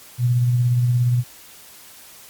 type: tone with tremolo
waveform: sine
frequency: 122.4 Hz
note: B2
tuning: 15 cents flat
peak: -13 dBFS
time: 0.18-1.24 s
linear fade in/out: 50 ms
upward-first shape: sine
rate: 17 Hz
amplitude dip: 30%
effects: white hiss -44 dBFS RMS until 2.29 s + MP3 96 kbps